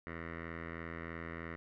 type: tone with low-pass filter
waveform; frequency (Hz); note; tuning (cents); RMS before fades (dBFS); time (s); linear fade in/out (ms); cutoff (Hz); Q
10% pulse; 83.1; E2; +15; -44; 0.07-1.56; 0; 1800; 6.5
effects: none